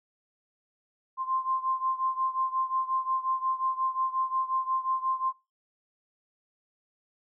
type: beating tone pair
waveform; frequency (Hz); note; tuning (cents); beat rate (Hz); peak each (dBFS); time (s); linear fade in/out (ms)
sine; 1046.5 / 1052.1; C6 / C6; 0 / +9; 5.6; -28 / -31; 1.17-5.33; 50
effects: noise-tail reverb RT60 0.3 s tail -24 dB re dry